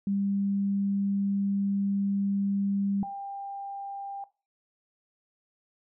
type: tone pair in turn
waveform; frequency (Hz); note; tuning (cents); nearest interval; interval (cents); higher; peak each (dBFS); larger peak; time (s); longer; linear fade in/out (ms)
sine; 198.7 / 794.8; G3 / G5; +24 / +24; 2 octaves; 2400; second; -25 / -34; first; 0.07-3.03 / 3.03-4.24; first; 2
effects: noise-tail reverb RT60 0.3 s tail -18 dB re dry